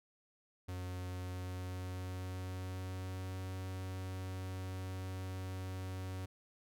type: tone with pitch glide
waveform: 45% pulse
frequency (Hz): 91.2 to 93.55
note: F#2 to F#2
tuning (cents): -24 to +20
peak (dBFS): -40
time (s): 0.68-6.26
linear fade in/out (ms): 10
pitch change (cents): +44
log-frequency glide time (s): 1.11-3.41
effects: none